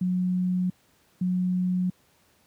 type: tone pair in turn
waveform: sine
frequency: 182 / 182 Hz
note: F#3 / F#3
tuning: -28 / -28 cents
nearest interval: unison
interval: 0 cents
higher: neither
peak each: -22 dBFS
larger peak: neither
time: 0.01-0.7 / 1.21-1.9 s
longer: neither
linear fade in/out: 5 ms
effects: pink hiss -63 dBFS RMS until 2.46 s + high-pass 80 Hz 12 dB/octave